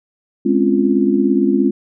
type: chord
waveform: sine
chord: Db major seventh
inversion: second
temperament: just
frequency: 207.9 / 259.9 / 277.2 / 346.5 Hz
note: Ab3 / C4 / Db4 / F4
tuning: +2 / -11 / 0 / -14 cents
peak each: -17 dBFS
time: 0.45-1.71 s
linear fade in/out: 10 ms
effects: none